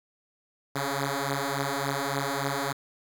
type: beating tone pair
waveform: 5% pulse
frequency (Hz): 137.6 / 141.1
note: C#3 / C#3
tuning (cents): -12 / +31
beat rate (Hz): 3.5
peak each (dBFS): -19 / -19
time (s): 0.75-2.73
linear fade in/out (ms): 10
effects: 9-bit